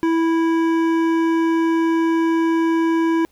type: tone with hard clipping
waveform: triangle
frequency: 328.8 Hz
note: E4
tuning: 4 cents flat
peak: -17 dBFS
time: 0.03-3.25 s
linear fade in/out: 0 ms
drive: 16 dB
effects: pink hiss -60 dBFS RMS until 3.31 s